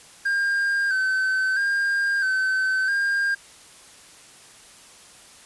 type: tone with vibrato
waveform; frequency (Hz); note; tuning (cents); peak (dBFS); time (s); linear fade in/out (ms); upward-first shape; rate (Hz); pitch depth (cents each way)
triangle; 1568; G6; 0; -18; 0.25-3.35; 10; square; 0.76; 41
effects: white hiss -48 dBFS RMS until 5.45 s + resampled to 24000 Hz